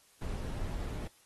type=noise; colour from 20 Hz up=brown; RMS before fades=-37 dBFS; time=0.21-1.08 s; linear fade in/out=10 ms; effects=white hiss -64 dBFS RMS until 1.25 s + AAC 32 kbps